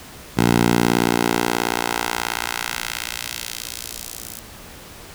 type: tone with high-pass filter sweep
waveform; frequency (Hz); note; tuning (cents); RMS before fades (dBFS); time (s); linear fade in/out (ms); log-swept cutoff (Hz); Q
10% pulse; 58.5; A#1; +7; -22; 0.37-4.4; 10; 120 to 8700; 0.74
effects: pink hiss -40 dBFS RMS until 5.14 s